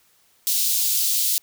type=high-pass noise; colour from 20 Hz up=white; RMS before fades=-21 dBFS; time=0.47-1.38 s; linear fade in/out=0 ms; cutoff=3500 Hz; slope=24 dB/octave; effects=white hiss -60 dBFS RMS until 1.42 s